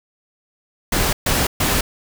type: noise bursts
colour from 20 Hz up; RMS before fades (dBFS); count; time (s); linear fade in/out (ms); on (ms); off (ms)
pink; -18; 3; 0.92-1.81; 5; 210; 130
effects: none